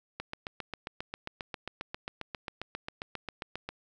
click train, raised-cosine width 0.3 ms, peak -20 dBFS, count 27, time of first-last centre 0.2-3.69 s, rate 7.45 Hz, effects none

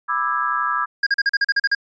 sine chord, E dominant seventh, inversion second, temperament just, 988.9 / 1186.7 / 1318.5 / 1648.1 Hz, B5 / D6 / E6 / G#6, +2 / +18 / 0 / -14 cents, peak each -27 / -23 / -23 / -25 dBFS, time 0.08-0.86 s, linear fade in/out 20 ms
square tone bursts, 1624 Hz, G#6, 39 cents flat, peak -15 dBFS, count 10, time 1.03-1.75 s, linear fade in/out 5 ms, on 36 ms, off 40 ms
effects resampled to 16000 Hz

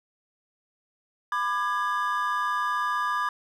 triangle chord, G# diminished, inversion first, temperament just, 996.7 / 1196.1 / 1661.2 Hz, B5 / D6 / G#6, +16 / +31 / 0 cents, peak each -28 / -25 / -29 dBFS, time 1.32-3.29 s, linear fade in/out 2 ms, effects none

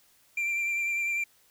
triangle tone with vibrato, 2363 Hz, D7, 10 cents sharp, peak -25 dBFS, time 0.37-1.24 s, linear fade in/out 5 ms, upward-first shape sine, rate 10 Hz, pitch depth 20 cents each way, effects white hiss -63 dBFS RMS until 1.5 s

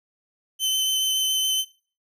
sawtooth tone with vibrato, 3063 Hz, G7, 41 cents flat, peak -18 dBFS, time 0.59-1.65 s, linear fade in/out 50 ms, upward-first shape triangle, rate 7.1 Hz, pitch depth 10 cents each way, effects noise-tail reverb RT60 0.4 s tail -20 dB re dry

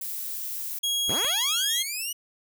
violet noise, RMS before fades -33 dBFS, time 0.01-0.79 s, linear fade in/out 5 ms
sawtooth tone with pitch glide, 3300 to 3270 Hz, G#7 to G#7, -12 to -28 cents, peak -21 dBFS, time 0.83-1.83 s, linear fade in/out 10 ms, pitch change -16 cents, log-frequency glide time 1.48-1.68 s
10% pulse linear sweep, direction up, 47.51 to 2960 Hz, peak -21 dBFS, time 1.08-2.13 s, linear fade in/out 10 ms
click, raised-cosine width 0.3 ms, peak -16 dBFS, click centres 1.247 s
effects none

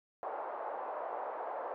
white band-pass noise, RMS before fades -40 dBFS, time 0.23-1.74 s, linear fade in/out 0 ms, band 510 to 940 Hz, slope 24 dB/octave, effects none

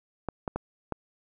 clicks, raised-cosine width 1 ms, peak -16 dBFS, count 4, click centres 0.287 / 0.478 / 0.56 / 0.923 s, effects none

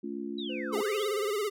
sine chord, A augmented, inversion none, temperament equal with one note detuned, 220 / 284.5 / 349.2 Hz, A3 / C#4 / E#4, 0 / +45 / 0 cents, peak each -38 dBFS, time 0.03-0.82 s, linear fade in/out 10 ms
sine linear two-way sweep, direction down then up, 3951 to 621 to 3951 Hz, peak -38 dBFS, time 0.38-1.07 s, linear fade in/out 5 ms, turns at 0.78 s
triangle tone with pitch glide, 511 to 521.7 Hz, C5 to C5, -41 to -5 cents, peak -37 dBFS, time 0.49-1.31 s, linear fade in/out 10 ms, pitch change +36 cents, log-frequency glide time 0.8-0.99 s
square tone with vibrato, 415.3 Hz, G#4, in tune, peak -29 dBFS, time 0.72-1.5 s, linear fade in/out 20 ms, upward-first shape sine, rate 18 Hz, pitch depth 88 cents each way
effects none

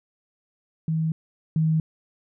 sine tone pair in turn, 160 / 158.71 Hz, D#3 / D#3, +49 / +35 cents, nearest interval unison, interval 14 cents, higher first, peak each -21 / -18 dBFS, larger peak second, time 0.88-1.12 / 1.56-1.8 s, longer neither, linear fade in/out 2 ms, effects none

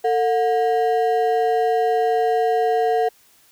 triangle ring-modulated tone, 587.3 Hz, D5, in tune, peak -11 dBFS, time 0.04-3.09 s, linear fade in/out 10 ms, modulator 138 Hz, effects white hiss -55 dBFS RMS until 3.51 s

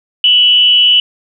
sine tone with frequency modulation, 2960 Hz, F#7, in tune, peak -5 dBFS, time 0.24-1 s, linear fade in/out 2 ms, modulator 257 Hz, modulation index 0.38, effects none

